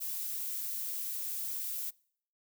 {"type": "noise", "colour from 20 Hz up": "violet", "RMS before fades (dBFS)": -37, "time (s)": [0, 1.91], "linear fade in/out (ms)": 20, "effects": ["noise-tail reverb RT60 0.6 s tail -25 dB re dry"]}